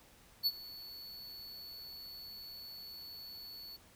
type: tone with ADSR envelope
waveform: square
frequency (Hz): 4435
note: C#8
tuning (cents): 0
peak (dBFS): -27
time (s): 0.43-3.77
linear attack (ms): 34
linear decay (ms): 44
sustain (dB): -20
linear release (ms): 16
effects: pink hiss -62 dBFS RMS until 3.95 s